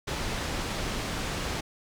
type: low-pass noise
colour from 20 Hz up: pink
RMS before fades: -32 dBFS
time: 0.07-1.61 s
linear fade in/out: 10 ms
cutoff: 6600 Hz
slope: 12 dB/octave
effects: none